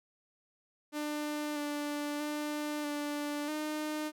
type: tone with pitch steps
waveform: sawtooth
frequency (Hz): 298.4 / 293.1 / 298.2 / 293 / 305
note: D4 / D4 / D4 / D4 / D#4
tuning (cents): +28 / -3 / +27 / -4 / -34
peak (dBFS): -30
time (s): 0.92-4.12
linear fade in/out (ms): 50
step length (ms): 640
effects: none